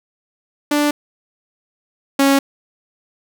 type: tone pair in turn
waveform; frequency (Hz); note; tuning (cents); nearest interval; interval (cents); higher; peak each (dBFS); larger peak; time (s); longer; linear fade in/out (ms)
sawtooth; 293.7 / 275.5; D4 / C#4; 0 / -11; minor second; 111; first; -10 / -7; second; 0.71-0.91 / 2.19-2.39; neither; 5
effects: none